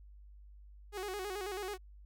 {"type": "tone with vibrato", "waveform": "sawtooth", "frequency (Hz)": 392, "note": "G4", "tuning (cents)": 0, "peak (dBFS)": -34, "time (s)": [0.92, 1.78], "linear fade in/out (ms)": 50, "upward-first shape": "square", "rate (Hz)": 9.2, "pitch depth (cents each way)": 93, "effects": ["added 50 Hz sine -52 dBFS peak until 2.05 s"]}